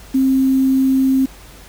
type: tone with quantisation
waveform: sine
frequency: 265 Hz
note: C4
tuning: 22 cents sharp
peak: -11 dBFS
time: 0.14-1.26 s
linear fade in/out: 10 ms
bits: 6
effects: added 50 Hz sine -41 dBFS peak until 1.68 s + pink hiss -42 dBFS RMS until 1.68 s